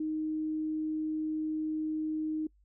sine tone, 311.1 Hz, D#4, in tune, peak -30 dBFS, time 0-2.47 s, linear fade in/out 5 ms, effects noise-tail reverb RT60 0.1 s tail -25 dB re dry + added 50 Hz sine -62 dBFS peak until 2.64 s

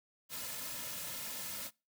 white noise with comb filter, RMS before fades -42 dBFS, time 0.29-1.71 s, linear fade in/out 50 ms, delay 2.6 ms, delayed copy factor -0.7, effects noise-tail reverb RT60 0.3 s tail -25 dB re dry

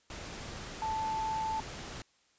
sine tone in noise, 879 Hz, A5, 2 cents flat, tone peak -31 dBFS, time 0.82-1.6 s, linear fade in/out 2 ms, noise pink, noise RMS -43 dBFS, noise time 0.1-2.02 s, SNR +9 dB, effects white hiss -69 dBFS RMS until 2.38 s + resampled to 16000 Hz

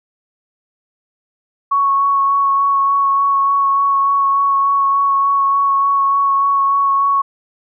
sine tone with vibrato, 1108.7 Hz, C#6, in tune, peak -11 dBFS, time 1.71-7.22 s, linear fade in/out 10 ms, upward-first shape sine, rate 3.4 Hz, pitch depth 12 cents each way, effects none

